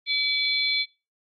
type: tone cluster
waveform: sine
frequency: 2286 / 3463 / 4122 Hz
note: D7 / A7 / C8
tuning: -47 / -28 / -27 cents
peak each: -26 dBFS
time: 0.06-0.86 s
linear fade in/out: 50 ms
effects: noise-tail reverb RT60 0.3 s tail -23 dB re dry + Opus 32 kbps